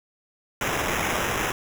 white noise with sample-and-hold, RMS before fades -26 dBFS, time 0.61-1.52 s, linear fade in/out 2 ms, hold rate 4410 Hz, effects none

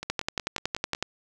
two click trains, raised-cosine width 0.2 ms, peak -17 / -9 dBFS, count 6 / 11, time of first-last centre 0.03-0.949 / 0.1-1.026 s, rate 5.44 / 10.8 Hz, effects none

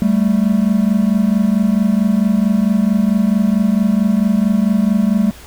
triangle tone pair together, 195.5 / 220 Hz, G3 / A3, -4 / 0 cents, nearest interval major second, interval 204 cents, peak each -12 dBFS, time 0.02-5.31 s, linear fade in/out 0 ms, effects added 60 Hz sine -41 dBFS peak until 5.46 s + pink hiss -39 dBFS RMS until 5.46 s

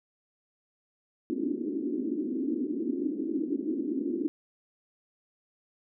pink band-pass noise, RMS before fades -31 dBFS, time 1.3-4.28 s, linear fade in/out 0 ms, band 260 to 340 Hz, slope 48 dB/octave, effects none

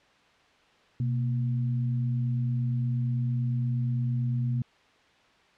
sine tone pair together, 125.1 / 233.8 Hz, B2 / A#3, +23 / +5 cents, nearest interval major seventh, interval 1082 cents, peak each -25 / -35 dBFS, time 1-4.62 s, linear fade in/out 2 ms, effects white hiss -60 dBFS RMS until 5.57 s + low-pass 3000 Hz 12 dB/octave

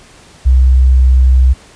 sine tone, 64.2 Hz, C2, 32 cents flat, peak -4 dBFS, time 0.45-1.54 s, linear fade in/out 20 ms, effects pink hiss -41 dBFS RMS until 1.75 s + resampled to 22050 Hz

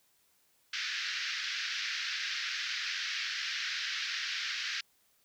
pink band-pass noise, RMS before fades -36 dBFS, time 0.73-4.81 s, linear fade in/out 5 ms, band 1500 to 5600 Hz, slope 48 dB/octave, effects white hiss -70 dBFS RMS until 5.24 s

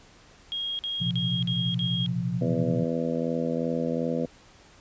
sine tone bursts, 3265 Hz, G#7, 30 cents flat, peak -28 dBFS, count 5, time 0.52-2.062 s, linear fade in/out 0 ms, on 270 ms, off 48 ms
sine chord, Bb suspended second, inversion none, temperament equal with one note detuned, 118.99 / 130.81 / 174.61 Hz, Bb2 / C3 / F3, +36 / 0 / 0 cents, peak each -31 / -31 / -28 dBFS, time 1-2.85 s, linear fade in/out 20 ms
harmonic tone, 82.7 Hz, E2, 6 cents sharp, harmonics 2 / 3 / 4 / 5 / 6 / 7 / 8, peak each -32 / -29 / -36 / -38 / -30 / -35 / -39 dBFS, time 2.41-4.26 s, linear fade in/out 5 ms
effects pink hiss -54 dBFS RMS until 4.8 s + resampled to 16000 Hz

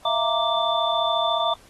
sine tone cluster, 654 / 688 / 929 / 1171 / 3537 Hz, E5 / F5 / A#5 / D6 / A7, -14 / -26 / -6 / -5 / +8 cents, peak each -26 dBFS, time 0.05-1.54 s, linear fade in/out 5 ms, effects pink hiss -53 dBFS RMS until 1.69 s + AAC 32 kbps

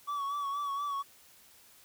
triangle tone with vibrato, 1134 Hz, C#6, 39 cents sharp, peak -30 dBFS, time 0.07-1.03 s, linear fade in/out 20 ms, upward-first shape sine, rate 4.2 Hz, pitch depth 45 cents each way, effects white hiss -59 dBFS RMS until 1.84 s

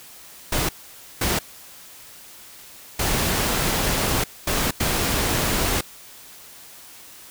pink noise bursts at uneven times, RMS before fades -22 dBFS, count 5, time 0.52-0.69 / 1.21-1.39 / 2.99-4.24 / 4.47-4.71 / 4.8-5.81 s, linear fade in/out 5 ms, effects white hiss -44 dBFS RMS until 7.3 s

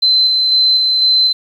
sine tone with tremolo, 4067 Hz, C8, 50 cents flat, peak -8 dBFS, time 0.02-1.33 s, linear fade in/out 10 ms, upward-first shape square, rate 2 Hz, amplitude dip 25%, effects 7-bit

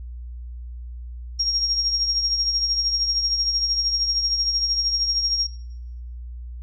sine tone with tremolo, 5580 Hz, F8, 2 cents flat, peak -17 dBFS, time 1.39-5.47 s, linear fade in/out 10 ms, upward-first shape triangle, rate 13 Hz, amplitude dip 65%, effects noise-tail reverb RT60 0.8 s tail -19 dB re dry + added 60 Hz sine -32 dBFS peak until 6.62 s

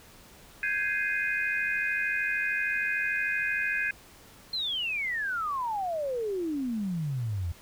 sine chord, Ab major seventh, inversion third, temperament equal, 1568 / 1661.2 / 2093 / 2489 Hz, G6 / Ab6 / C7 / Eb7, 0 / 0 / 0 / 0 cents, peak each -33 / -30 / -35 / -31 dBFS, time 0.63-3.91 s, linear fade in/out 2 ms
sine exponential sweep, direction down, 4233 to 81 Hz, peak -28 dBFS, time 4.53-7.52 s, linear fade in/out 5 ms
effects pink hiss -53 dBFS RMS until 7.61 s

